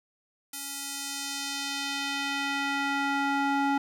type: tone with band-pass filter sweep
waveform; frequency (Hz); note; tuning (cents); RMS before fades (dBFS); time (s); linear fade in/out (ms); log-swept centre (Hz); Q
square; 279.2; C#4; +13; -30; 0.53-3.78; 5; 11000 to 840; 0.93
effects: 10-bit